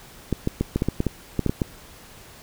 clicks, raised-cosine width 3 ms, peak -8 dBFS, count 12, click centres 0.327 / 0.474 / 0.61 / 0.76 / 0.821 / 0.886 / 1.004 / 1.067 / 1.393 / 1.463 / 1.495 / 1.618 s, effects pink hiss -46 dBFS RMS until 2.42 s

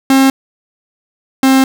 45% pulse tone pair in turn, 268 / 265.5 Hz, C4 / C4, +42 / +25 cents, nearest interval unison, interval 17 cents, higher first, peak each -6 dBFS, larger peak neither, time 0.1-0.3 / 1.43-1.64 s, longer second, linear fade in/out 2 ms, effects none

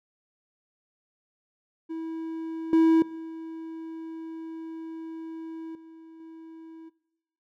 triangle tone with level steps, 324.7 Hz, E4, 26 cents flat, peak -29 / -14 / -33 / -43 / -40 dBFS, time 1.89-6.9 s, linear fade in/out 20 ms, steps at 2.73 / 3.02 / 5.75 / 6.2 s, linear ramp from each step 2 ms, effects noise-tail reverb RT60 0.9 s tail -21 dB re dry

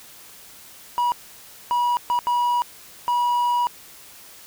triangle tone bursts at uneven times, 968 Hz, B5, 35 cents flat, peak -16 dBFS, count 5, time 0.98-1.12 / 1.71-1.97 / 2.1-2.19 / 2.27-2.62 / 3.08-3.67 s, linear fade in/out 0 ms, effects white hiss -45 dBFS RMS until 4.46 s

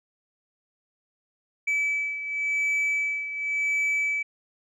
sine beating tone pair, 2300 / 2300.92 Hz, D7 / D7, -37 / -36 cents, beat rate 0.92 Hz, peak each -23 / -28 dBFS, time 1.67-4.23 s, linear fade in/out 10 ms, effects tanh soft clip ceiling -21 dBFS

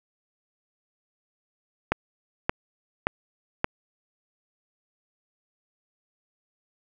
click train, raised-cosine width 0.5 ms, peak -6 dBFS, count 4, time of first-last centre 1.92-3.644 s, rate 1.74 Hz, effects none

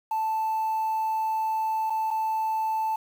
sine tone with dropouts, 880 Hz, A5, in tune, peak -22 dBFS, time 0.11-2.96 s, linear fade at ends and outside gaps 5 ms, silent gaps 1.899-1.903 / 2.106-2.11 s, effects tanh soft clip ceiling -22 dBFS + 8-bit

